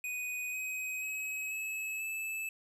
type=tone with pitch steps; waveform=square; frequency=2489 / 2521 / 2553 / 2586 / 2619 Hz; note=D#7 / D#7 / D#7 / E7 / E7; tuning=0 / +22 / +44 / -34 / -12 cents; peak=-36 dBFS; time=0.04-2.49 s; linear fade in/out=2 ms; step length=490 ms; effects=none